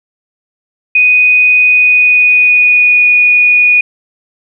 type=tone with pitch glide; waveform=sine; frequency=2489 to 2462 Hz; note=D#7 to D#7; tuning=0 to -19 cents; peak=-4 dBFS; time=0.95-3.81 s; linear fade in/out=5 ms; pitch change=-19 cents; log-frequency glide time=1.64-3.09 s; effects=none